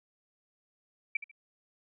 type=tone with echo; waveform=sine; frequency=2326 Hz; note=D7; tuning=17 cents flat; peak=-26 dBFS; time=1.15-1.17 s; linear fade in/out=5 ms; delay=72 ms; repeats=2; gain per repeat=-12 dB; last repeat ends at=1.314 s; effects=none